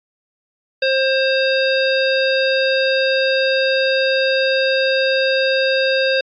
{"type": "harmonic tone", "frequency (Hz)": 531, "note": "C5", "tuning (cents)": 25, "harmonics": [1, 3, 5, 7, 9], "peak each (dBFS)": [-16, -21, -23, -24, -26], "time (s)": [0.82, 6.21], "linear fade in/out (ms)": 5, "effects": ["AAC 64 kbps"]}